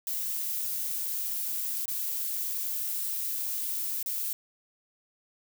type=noise with dropouts; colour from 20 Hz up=violet; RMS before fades=-32 dBFS; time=0.07-4.33 s; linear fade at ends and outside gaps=1 ms; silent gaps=1.856-1.88 / 4.028-4.06 s; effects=none